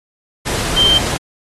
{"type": "tone in noise", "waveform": "sine", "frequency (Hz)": 3136, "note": "G7", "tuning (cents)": 0, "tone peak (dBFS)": -9, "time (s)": [0.76, 0.99], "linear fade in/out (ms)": 20, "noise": "pink", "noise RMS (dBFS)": -20, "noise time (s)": [0.45, 1.18], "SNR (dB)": 8, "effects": ["low-pass 11000 Hz 12 dB/octave", "AAC 32 kbps"]}